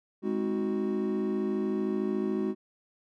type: chord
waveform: triangle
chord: Ab dominant seventh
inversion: none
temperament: equal with one note detuned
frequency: 207.7 / 261.6 / 316.6 / 370 Hz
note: Ab3 / C4 / Eb4 / Gb4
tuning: 0 / 0 / +30 / 0 cents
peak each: -29 / -34 / -33 / -29 dBFS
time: 0.22-2.55 s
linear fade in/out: 50 ms
effects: none